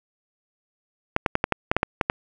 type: clicks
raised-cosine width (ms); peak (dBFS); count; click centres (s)
0.5; -4; 10; 1.164 / 1.262 / 1.354 / 1.441 / 1.523 / 1.715 / 1.766 / 1.831 / 2.012 / 2.099
effects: none